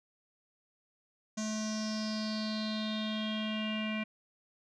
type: tone with low-pass filter sweep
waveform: square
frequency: 215.9 Hz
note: A3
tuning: 33 cents flat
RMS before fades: -35 dBFS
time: 1.37-4.04 s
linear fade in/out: 10 ms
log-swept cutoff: 6500 to 2500 Hz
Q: 7
effects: none